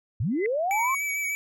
sine linear sweep, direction up, 85.2 to 1108.7 Hz, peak -23 dBFS, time 0.2-0.95 s, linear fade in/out 5 ms
sine tone with exponential growth, 2033 Hz, B6, 50 cents sharp, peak -25 dBFS, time 0.31-0.46 s, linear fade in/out 1 ms, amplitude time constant 31 ms
square tone with vibrato, 2281 Hz, C#7, 49 cents sharp, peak -27 dBFS, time 0.71-1.35 s, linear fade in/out 0 ms, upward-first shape sine, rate 6.7 Hz, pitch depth 26 cents each way
effects none

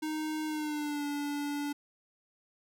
square tone with pitch glide, 310 to 289.2 Hz, D#4 to D4, -6 to -27 cents, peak -33 dBFS, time 0.02-1.73 s, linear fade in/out 10 ms, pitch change -121 cents, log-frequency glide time 0.46-1.05 s, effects none

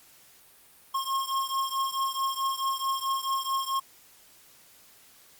square beating tone pair, 1074 / 1078.6 Hz, C6 / C#6, +45 / -48 cents, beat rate 4.6 Hz, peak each -30 / -32 dBFS, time 0.94-3.8 s, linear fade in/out 10 ms, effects white hiss -56 dBFS RMS until 5.39 s + Opus 48 kbps

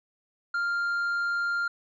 triangle tone with tanh clipping, 1396.9 Hz, F6, in tune, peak -26 dBFS, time 0.54-1.68 s, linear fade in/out 5 ms, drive 8 dB, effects none

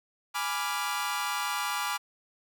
sawtooth chord, G# diminished seventh, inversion none, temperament equal, 830.6 / 987.8 / 1174.7 / 1396.9 Hz, G#5 / B5 / D6 / F6, 0 / 0 / 0 / 0 cents, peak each -32 / -31 / -30 / -32 dBFS, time 0.34-1.98 s, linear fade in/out 20 ms, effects none

